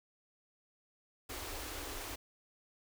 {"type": "band-stop noise", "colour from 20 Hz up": "pink", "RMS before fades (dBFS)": -43, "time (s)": [1.29, 2.16], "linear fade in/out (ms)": 10, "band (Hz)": [100, 260], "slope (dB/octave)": 96, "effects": []}